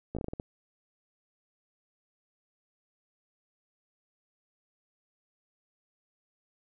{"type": "slowing click train", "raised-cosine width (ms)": 2, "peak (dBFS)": -22, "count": 8, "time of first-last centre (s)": [0.15, 0.399], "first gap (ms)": 16, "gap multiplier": 1.26, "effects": []}